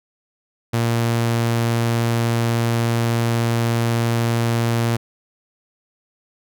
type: tone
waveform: sawtooth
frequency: 116.54 Hz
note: A#2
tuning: in tune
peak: -13 dBFS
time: 0.73-4.97 s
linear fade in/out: 10 ms
effects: none